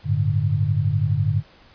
sine chord, G suspended second, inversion none, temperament equal, 98 / 110 / 146.83 Hz, G2 / A2 / D3, 0 / 0 / 0 cents, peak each -22 dBFS, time 0.04-1.43 s, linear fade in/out 50 ms, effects pink hiss -51 dBFS RMS until 1.74 s + resampled to 11025 Hz

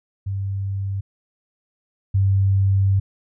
sine tone pair in turn, 98 / 97.44 Hz, G2 / G2, 0 / -10 cents, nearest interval unison, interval 10 cents, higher first, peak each -22 / -14 dBFS, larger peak second, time 0.26-1.01 / 2.14-3 s, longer second, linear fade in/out 10 ms, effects none

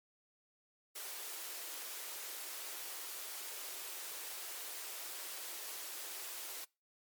white high-pass noise, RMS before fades -45 dBFS, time 0.95-6.65 s, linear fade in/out 10 ms, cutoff 320 Hz, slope 48 dB/octave, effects noise-tail reverb RT60 0.3 s tail -26 dB re dry + MP3 96 kbps

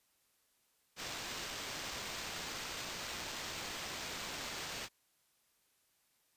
white noise with sample-and-hold, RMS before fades -43 dBFS, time 0.96-4.89 s, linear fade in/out 50 ms, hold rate 11025 Hz, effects white hiss -75 dBFS RMS until 6.36 s + resampled to 32000 Hz

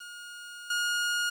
sawtooth tone with level steps, 1432 Hz, F6, 43 cents sharp, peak -38 / -23 dBFS, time 0-1.3 s, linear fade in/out 10 ms, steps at 0.7 s, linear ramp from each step 5 ms, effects low-pass 10000 Hz 12 dB/octave + 9-bit

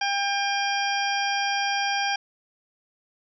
harmonic tone, 800 Hz, G5, 35 cents sharp, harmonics 1 / 2 / 3 / 4 / 6 / 7, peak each -26 / -29 / -31 / -32 / -34 / -34 dBFS, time 0.01-2.16 s, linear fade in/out 5 ms, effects none

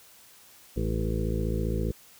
harmonic tone with a mistuned harmonic, 55 Hz, A1, in tune, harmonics 1 / 2 / 3 / 4 / 6 / 7 / 8 / 9, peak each -29 / -32 / -34 / -35 / -37 / -37 / -38 / -39 dBFS, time 0.76-1.92 s, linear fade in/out 10 ms, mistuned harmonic 6, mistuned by -29 cents, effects white hiss -54 dBFS RMS until 2.19 s

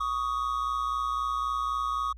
triangle tone pair together, 1121 / 1244.8 Hz, C#6 / D#6, +19 / 0 cents, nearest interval major second, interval 181 cents, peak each -28 dBFS, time 0-2.13 s, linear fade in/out 10 ms, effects added 58 Hz sine -43 dBFS peak until 2.17 s

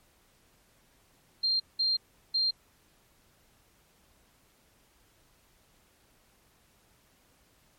sine tone bursts at uneven times, 4186 Hz, C8, in tune, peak -24 dBFS, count 3, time 1.43-1.6 / 1.79-1.97 / 2.34-2.51 s, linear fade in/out 10 ms, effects pink hiss -65 dBFS RMS until 7.78 s + MP3 64 kbps

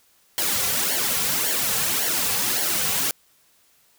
white noise with flanger, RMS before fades -23 dBFS, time 0.38-3.11 s, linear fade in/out 0 ms, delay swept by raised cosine 0.79 to 3.29 ms, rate 1.8 Hz, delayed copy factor -0.75, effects white hiss -60 dBFS RMS until 3.98 s

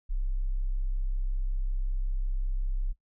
sine tone, 32.7 Hz, C1, in tune, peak -26 dBFS, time 0.09-2.93 s, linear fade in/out 20 ms, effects noise-tail reverb RT60 0.1 s tail -17 dB re dry

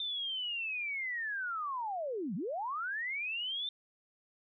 sine linear two-way sweep, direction down then up, 3600 to 157.1 to 3600 Hz, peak -34 dBFS, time 0-3.69 s, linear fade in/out 2 ms, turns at 2.35 s, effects none

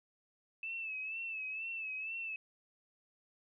sine tone with vibrato, 2621 Hz, E7, 11 cents flat, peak -38 dBFS, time 0.63-2.36 s, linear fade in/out 2 ms, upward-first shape sine, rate 2.1 Hz, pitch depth 61 cents each way, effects none

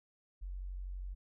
sine tone, 46.12 Hz, F#1, 5 cents flat, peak -39 dBFS, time 0.41-1.15 s, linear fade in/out 20 ms, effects none

